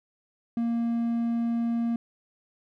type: tone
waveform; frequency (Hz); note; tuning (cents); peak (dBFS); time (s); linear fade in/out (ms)
triangle; 233.1; A#3; 0; -22; 0.57-1.96; 2
effects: none